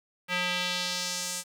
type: tone with band-pass filter sweep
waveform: square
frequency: 179.7 Hz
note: F3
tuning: 50 cents sharp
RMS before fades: -31 dBFS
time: 0.28-1.44 s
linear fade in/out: 50 ms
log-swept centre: 2300 to 8300 Hz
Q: 1.6
effects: 8-bit